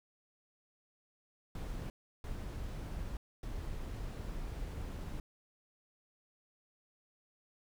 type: noise bursts at uneven times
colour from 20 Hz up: brown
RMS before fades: -41 dBFS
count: 3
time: 1.55-1.9 / 2.24-3.17 / 3.43-5.2 s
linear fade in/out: 2 ms
effects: none